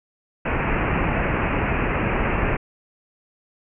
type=low-pass noise; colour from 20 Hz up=pink; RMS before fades=-22 dBFS; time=0.45-2.57 s; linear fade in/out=10 ms; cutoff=2700 Hz; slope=96 dB/octave; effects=none